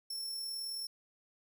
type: tone with amplitude modulation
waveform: sawtooth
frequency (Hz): 5400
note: E8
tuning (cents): +41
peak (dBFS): -34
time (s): 0.1-0.87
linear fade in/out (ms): 5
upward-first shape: sine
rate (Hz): 39.2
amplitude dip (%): 30
effects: none